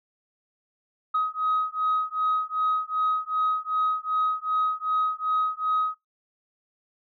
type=beating tone pair; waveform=sine; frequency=1261 / 1263.6 Hz; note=D#6 / D#6; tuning=+23 / +26 cents; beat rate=2.6 Hz; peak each=-25 dBFS; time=1.14-5.95 s; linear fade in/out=10 ms; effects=noise-tail reverb RT60 0.2 s tail -21 dB re dry + tanh soft clip ceiling -17 dBFS